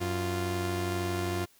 sawtooth tone pair together, 92.76 / 348.8 Hz, F#2 / F4, +5 / -2 cents, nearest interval octave + major seventh, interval 2293 cents, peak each -28 / -28 dBFS, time 0-1.46 s, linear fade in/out 20 ms, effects white hiss -62 dBFS RMS until 1.59 s

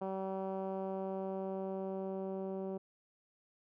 10% pulse tone with low-pass filter sweep, 191.4 Hz, G3, 41 cents flat, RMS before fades -39 dBFS, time 0.01-2.78 s, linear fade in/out 10 ms, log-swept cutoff 760 to 450 Hz, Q 1.2, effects none

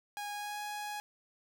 sawtooth tone with pitch glide, 823 to 832.6 Hz, G#5 to G#5, -16 to +4 cents, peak -34 dBFS, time 0.17-1 s, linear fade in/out 0 ms, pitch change +20 cents, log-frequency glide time 0.31-0.6 s, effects none

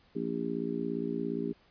harmonic tone, 57.3 Hz, A#1, 29 cents flat, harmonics 3 / 4 / 5 / 6 / 7, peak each -39 / -36 / -36 / -41 / -36 dBFS, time 0.15-1.53 s, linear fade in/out 10 ms, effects pink hiss -64 dBFS RMS until 1.7 s + resampled to 11025 Hz

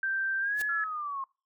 sine tone with pitch glide, 1568 to 1700.1 Hz, G6 to G#6, 0 to +40 cents, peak -27 dBFS, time 0.03-0.84 s, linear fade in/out 2 ms, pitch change +140 cents, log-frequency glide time 0.4-0.58 s
white noise with exponential growth, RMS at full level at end -33 dBFS, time 0.54-0.62 s, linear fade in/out 5 ms, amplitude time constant 16 ms
sine linear sweep, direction down, 1381 to 1064 Hz, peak -32 dBFS, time 0.69-1.24 s, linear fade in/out 2 ms
effects noise-tail reverb RT60 0.3 s tail -23 dB re dry

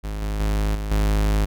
45% pulse tone with level steps, 51.91 Hz, G#1, in tune, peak -26 / -23 / -19 / -25 / -17 dBFS, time 0.03-1.46 s, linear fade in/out 20 ms, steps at 0.22 / 0.4 / 0.75 / 0.91 s, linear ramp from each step 2 ms, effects none

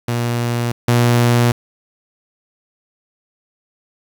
sawtooth tone pair in turn, 119.2 / 119.89 Hz, A#2 / A#2, +39 / +49 cents, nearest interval unison, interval 10 cents, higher second, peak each -13 / -7 dBFS, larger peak second, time 0.08-0.72 / 0.88-1.52 s, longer neither, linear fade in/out 5 ms, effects 7-bit

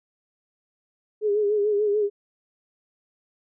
sine tone with vibrato, 415.9 Hz, G#4, 2 cents sharp, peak -19 dBFS, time 1.21-2.1 s, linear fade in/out 50 ms, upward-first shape sine, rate 6.8 Hz, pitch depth 54 cents each way, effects none

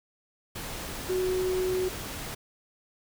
sine tone in noise, 370 Hz, F#4, in tune, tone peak -25 dBFS, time 1.09-1.89 s, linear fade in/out 10 ms, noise pink, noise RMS -37 dBFS, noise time 0.55-2.35 s, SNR +9 dB, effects none

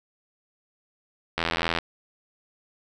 click train, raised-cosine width 0.3 ms, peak -8 dBFS, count 35, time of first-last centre 1.38-1.787 s, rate 83.6 Hz, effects none

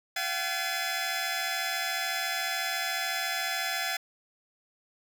20% pulse tone cluster, 688 / 762 / 1712 / 2050 / 2503 Hz, F5 / G5 / A6 / C7 / D#7, -26 / -49 / -48 / -36 / +10 cents, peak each -32 / -30 / -28 / -33 / -34 dBFS, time 0.16-3.97 s, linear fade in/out 5 ms, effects none

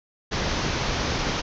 pink low-pass noise, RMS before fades -26 dBFS, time 0.31-1.42 s, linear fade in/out 20 ms, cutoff 6400 Hz, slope 96 dB/octave, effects none

